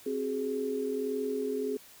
sine tone cluster, 264 / 377 / 418.6 Hz, C4 / F#4 / G#4, +16 / +32 / +14 cents, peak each -35 / -39 / -31 dBFS, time 0.06-1.77 s, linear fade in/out 5 ms, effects white hiss -54 dBFS RMS until 2 s

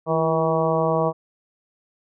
harmonic tone with a mistuned harmonic, 160.9 Hz, E3, 42 cents flat, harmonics 1 / 2 / 3 / 4 / 5 / 6 / 7, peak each -25 / -29 / -23 / -23 / -29 / -28 / -28 dBFS, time 0.06-1.13 s, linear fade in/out 50 ms, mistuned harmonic 2, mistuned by +64 cents, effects none

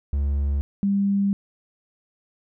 triangle / sine tone pair in turn, 70.6 / 199 Hz, C#2 / G3, +32 / +26 cents, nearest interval octave + tritone, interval 1794 cents, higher second, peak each -18 dBFS, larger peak neither, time 0.13-0.61 / 0.83-1.33 s, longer second, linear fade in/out 0 ms, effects none

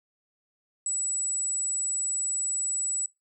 sine tone, 7880 Hz, B8, 5 cents flat, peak -26 dBFS, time 0.86-3.06 s, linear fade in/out 2 ms, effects noise-tail reverb RT60 0.2 s tail -20 dB re dry

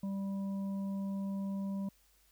harmonic tone, 196 Hz, G3, in tune, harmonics 1 / 3 / 5, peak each -34 / -50 / -54 dBFS, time 0.03-1.89 s, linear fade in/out 5 ms, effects added 50 Hz sine -70 dBFS peak until 2.31 s + white hiss -69 dBFS RMS until 2.31 s

